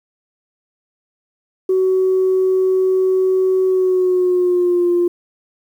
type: tone with pitch glide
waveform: sine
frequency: 375.2 to 350.1 Hz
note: F#4 to F4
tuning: +24 to +4 cents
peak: -11 dBFS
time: 1.69-5.08 s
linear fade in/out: 5 ms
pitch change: -120 cents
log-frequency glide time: 3.66-4.9 s
effects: tanh soft clip ceiling -8 dBFS + 8-bit

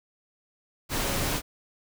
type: tone in noise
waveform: sine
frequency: 550 Hz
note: C#5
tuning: 14 cents flat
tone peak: -37 dBFS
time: 1.01-1.22 s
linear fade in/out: 50 ms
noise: pink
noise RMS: -28 dBFS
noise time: 0.89-1.42 s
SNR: -12 dB
effects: none

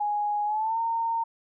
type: tone with pitch glide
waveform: sine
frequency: 830.6 to 916.3 Hz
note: G#5 to A#5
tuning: 0 to -30 cents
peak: -24 dBFS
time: 0-1.24 s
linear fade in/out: 10 ms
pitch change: +170 cents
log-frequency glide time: 0.45-0.79 s
effects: none

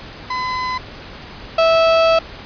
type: tone pair in turn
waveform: 35% pulse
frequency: 1013 / 655.3 Hz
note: B5 / E5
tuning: +44 / -10 cents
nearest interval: minor sixth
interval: 754 cents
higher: first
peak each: -18 / -9 dBFS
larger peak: second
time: 0.3-0.78 / 1.58-2.19 s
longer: second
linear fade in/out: 5 ms
effects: pink hiss -35 dBFS RMS until 2.45 s + resampled to 11025 Hz

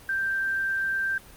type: tone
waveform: sine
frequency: 1572 Hz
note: G6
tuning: 4 cents sharp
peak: -24 dBFS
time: 0.09-1.18 s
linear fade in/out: 2 ms
effects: pink hiss -49 dBFS RMS until 1.36 s + Opus 32 kbps

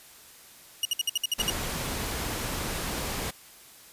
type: tone bursts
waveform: sawtooth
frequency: 2880 Hz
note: F#7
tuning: 47 cents flat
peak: -20 dBFS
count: 9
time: 0.83-1.5 s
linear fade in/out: 2 ms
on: 22 ms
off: 59 ms
type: noise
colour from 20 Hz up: pink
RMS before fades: -32 dBFS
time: 1.38-3.31 s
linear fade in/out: 10 ms
effects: white hiss -51 dBFS RMS until 3.92 s + resampled to 32000 Hz

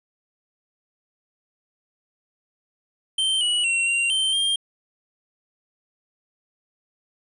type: tone with pitch steps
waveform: square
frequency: 3121 / 2930 / 2730 / 2764 / 3115 / 3198 Hz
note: G7 / F#7 / F7 / F7 / G7 / G7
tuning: -8 / -18 / -40 / -19 / -12 / +34 cents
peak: -20 dBFS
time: 3.18-4.56 s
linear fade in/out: 5 ms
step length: 230 ms
effects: resampled to 24000 Hz + 10-bit

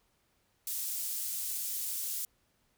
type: high-pass noise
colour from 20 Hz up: pink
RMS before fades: -36 dBFS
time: 0.67-2.25 s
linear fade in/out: 2 ms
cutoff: 8800 Hz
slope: 12 dB/octave
effects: pink hiss -73 dBFS RMS until 2.77 s

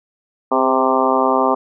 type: harmonic tone with a mistuned harmonic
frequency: 130.81 Hz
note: C3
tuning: in tune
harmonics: 2 / 3 / 4 / 5 / 6 / 7 / 8 / 9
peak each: -21 / -21 / -21 / -21 / -21 / -21 / -21 / -21 dBFS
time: 0.51-1.55 s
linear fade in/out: 10 ms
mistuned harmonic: 3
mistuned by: +36 cents
effects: none

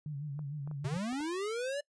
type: tone with vibrato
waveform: sine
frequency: 145.1 Hz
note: D3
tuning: 21 cents flat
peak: -36 dBFS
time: 0.06-0.97 s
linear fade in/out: 2 ms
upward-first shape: sine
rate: 6.6 Hz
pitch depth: 85 cents each way
type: clicks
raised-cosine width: 1 ms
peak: -37 dBFS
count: 6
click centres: 0.392 / 0.675 / 0.713 / 0.94 / 1.129 / 1.205 s
type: linear sweep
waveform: square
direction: up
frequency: 116.54 to 587.3 Hz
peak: -34 dBFS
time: 0.84-1.81 s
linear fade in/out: 10 ms
effects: noise-tail reverb RT60 0.1 s tail -23 dB re dry + resampled to 22050 Hz

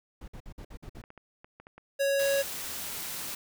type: noise bursts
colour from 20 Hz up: brown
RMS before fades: -43 dBFS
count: 7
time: 0.21-1.018 s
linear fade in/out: 5 ms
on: 70 ms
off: 53 ms
type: clicks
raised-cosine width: 0.5 ms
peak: -33 dBFS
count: 8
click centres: 1.039 / 1.104 / 1.177 / 1.445 / 1.6 / 1.669 / 1.78 / 2.342 s
type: tone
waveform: square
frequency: 554.4 Hz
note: C#5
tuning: in tune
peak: -25 dBFS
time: 1.99-2.43 s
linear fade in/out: 20 ms
type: noise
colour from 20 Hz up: white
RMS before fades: -37 dBFS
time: 2.19-3.35 s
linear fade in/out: 5 ms
effects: none

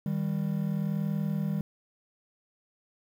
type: tone pair together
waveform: triangle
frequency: 156.84 / 197.6 Hz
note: D#3 / G3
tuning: +14 / +14 cents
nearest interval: major third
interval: 400 cents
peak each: -28 dBFS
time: 0.06-1.61 s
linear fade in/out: 2 ms
effects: 9-bit

